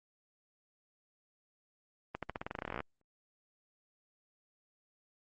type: accelerating click train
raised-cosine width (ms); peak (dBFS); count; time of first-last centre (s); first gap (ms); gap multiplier
0.5; -22; 19; 2.15-2.804; 77; 0.9
effects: Opus 24 kbps